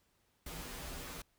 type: noise with comb filter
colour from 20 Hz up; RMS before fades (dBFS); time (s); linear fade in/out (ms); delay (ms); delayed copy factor
pink; -45; 0.46-1.22; 5; 9.4; -0.8
effects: pink hiss -75 dBFS RMS until 1.38 s